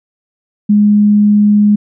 sine tone, 207.7 Hz, G#3, in tune, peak -5 dBFS, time 0.69-1.76 s, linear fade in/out 10 ms, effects none

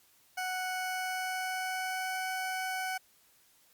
20% pulse tone with pitch glide, 740 to 749.5 Hz, F#5 to F#5, 0 to +22 cents, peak -28 dBFS, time 0.37-2.98 s, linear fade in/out 10 ms, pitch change +22 cents, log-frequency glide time 0.71-2.2 s, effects white hiss -65 dBFS RMS until 3.73 s + Opus 48 kbps

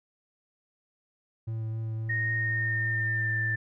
triangle tone with vibrato, 111.4 Hz, A2, 22 cents sharp, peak -28 dBFS, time 1.47-3.56 s, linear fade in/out 10 ms, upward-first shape sine, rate 3.7 Hz, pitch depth 12 cents each way
sine tone with pitch glide, 1856 to 1776.3 Hz, A#6 to A6, -8 to +16 cents, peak -27 dBFS, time 2.09-3.56 s, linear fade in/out 10 ms, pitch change -76 cents, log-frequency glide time 2.35-3.44 s
effects none

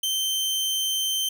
sawtooth tone, 3110 Hz, G7, 14 cents flat, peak -20 dBFS, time 0.03-1.29 s, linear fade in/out 5 ms, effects none

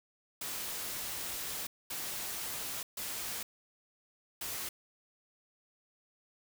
white noise bursts at uneven times, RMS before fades -39 dBFS, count 4, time 0.41-1.67 / 1.9-2.83 / 2.97-3.43 / 4.41-4.69 s, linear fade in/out 5 ms, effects none

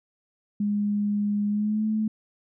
sine tone with pitch glide, 206 to 216.6 Hz, G#3 to A3, -14 to -27 cents, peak -22 dBFS, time 0.6-2.08 s, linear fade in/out 5 ms, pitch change +87 cents, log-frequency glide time 1.48-1.85 s, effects none

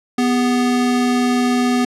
square tone pair together, 246.9 / 406.8 Hz, B3 / G#4, 0 / -36 cents, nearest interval major sixth, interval 864 cents, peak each -15 / -25 dBFS, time 0.18-1.85 s, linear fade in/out 5 ms, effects low-pass 9000 Hz 12 dB/octave

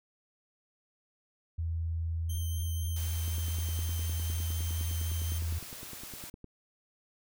sine tone, 82.41 Hz, E2, in tune, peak -30 dBFS, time 1.58-5.59 s, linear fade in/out 10 ms
5% pulse tone with vibrato, 3136 Hz, G7, in tune, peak -35 dBFS, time 2.29-5.39 s, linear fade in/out 10 ms, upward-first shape triangle, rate 4 Hz, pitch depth 16 cents each way
white noise, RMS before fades -45 dBFS, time 2.96-6.3 s, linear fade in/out 5 ms
click train, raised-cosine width 3 ms, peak -33 dBFS, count 32, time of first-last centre 3.28-6.443 s, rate 9.8 Hz
effects none

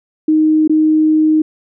sine tone with dropouts, 311.1 Hz, D#4, in tune, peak -8 dBFS, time 0.28-1.42 s, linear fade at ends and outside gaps 5 ms, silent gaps 0.677-0.695 s, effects none

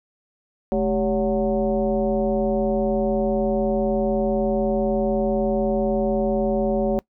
sine tone with frequency modulation, 390 Hz, G4, 9 cents flat, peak -18 dBFS, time 0.72-6.99 s, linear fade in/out 0 ms, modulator 174 Hz, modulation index 1.6, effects noise-tail reverb RT60 0.1 s tail -22 dB re dry

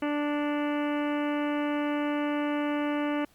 harmonic tone with a mistuned harmonic, 293.7 Hz, D4, in tune, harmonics 1 / 2 / 3 / 4 / 5 / 6 / 7 / 8 / 9 / 10, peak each -27 / -33 / -37 / -39 / -41 / -43 / -44 / -45 / -46 / -47 dBFS, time 0.02-3.25 s, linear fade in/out 5 ms, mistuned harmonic 8, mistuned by -29 cents, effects pink hiss -62 dBFS RMS until 3.34 s + MP3 96 kbps

